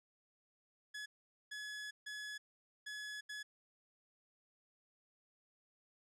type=tone bursts at uneven times; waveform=sawtooth; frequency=1697 Hz; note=G#6; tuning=37 cents sharp; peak=-40 dBFS; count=5; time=0.94-1.06 / 1.51-1.91 / 2.06-2.38 / 2.86-3.21 / 3.29-3.43 s; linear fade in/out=10 ms; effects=low-pass 8000 Hz 12 dB/octave